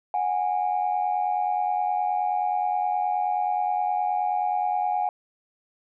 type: tone pair together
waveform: sine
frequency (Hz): 731 / 820.5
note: F#5 / G#5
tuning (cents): -21 / -21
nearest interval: major second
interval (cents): 200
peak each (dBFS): -24 / -24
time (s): 0.14-5.09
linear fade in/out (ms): 2
effects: tanh soft clip ceiling -16 dBFS